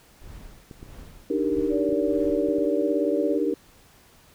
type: noise with tremolo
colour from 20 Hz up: brown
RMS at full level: -40 dBFS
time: 0.21-2.67 s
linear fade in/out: 10 ms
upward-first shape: triangle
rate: 1.6 Hz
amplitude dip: 100%
type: clicks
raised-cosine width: 3 ms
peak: -27 dBFS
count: 8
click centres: 0.712 / 0.829 / 1.586 / 1.891 / 1.927 / 2.294 / 2.487 / 2.585 s
type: chord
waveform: sine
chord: Eb major seventh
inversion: third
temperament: equal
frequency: 293.7 / 311.1 / 392 / 466.2 Hz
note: D4 / Eb4 / G4 / Bb4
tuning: 0 / 0 / 0 / 0 cents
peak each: -27 dBFS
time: 1.3-3.54 s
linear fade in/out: 5 ms
type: tone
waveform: sine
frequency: 572 Hz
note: D5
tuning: 46 cents flat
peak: -27 dBFS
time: 1.69-3.39 s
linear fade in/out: 50 ms
effects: pink hiss -55 dBFS RMS until 4.34 s